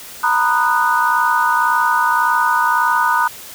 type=chord; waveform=sine; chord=B major seventh; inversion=third; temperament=just; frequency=926 / 987.8 / 1234.7 / 1481.6 Hz; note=A#5 / B5 / D#6 / F#6; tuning=-12 / 0 / -14 / +2 cents; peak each=-18 dBFS; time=0.23-3.28 s; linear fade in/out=10 ms; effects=white hiss -35 dBFS RMS until 3.54 s